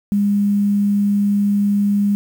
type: tone with quantisation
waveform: sine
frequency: 203.1 Hz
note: G#3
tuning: 38 cents flat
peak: -13 dBFS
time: 0.12-2.15 s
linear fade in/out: 0 ms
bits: 7
effects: none